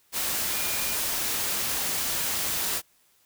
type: tone in noise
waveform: sine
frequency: 2420 Hz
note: D#7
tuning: 49 cents flat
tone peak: -38 dBFS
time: 0.5-0.99 s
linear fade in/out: 50 ms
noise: white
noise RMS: -28 dBFS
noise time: 0.12-2.82 s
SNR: -13 dB
effects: white hiss -64 dBFS RMS until 3.25 s